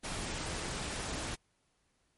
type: noise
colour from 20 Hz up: pink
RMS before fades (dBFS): -38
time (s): 0.03-1.36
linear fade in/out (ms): 20
effects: pink hiss -75 dBFS RMS until 2.17 s + MP3 48 kbps